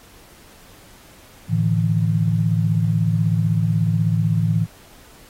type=chord; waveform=sine; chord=A suspended fourth; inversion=none; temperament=equal with one note detuned; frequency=110 / 148.62 / 164.81 Hz; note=A2 / D3 / E3; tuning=0 / +21 / 0 cents; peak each=-19 / -24 / -19 dBFS; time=1.48-4.67 s; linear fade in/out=50 ms; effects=pink hiss -48 dBFS RMS until 5.29 s + AAC 48 kbps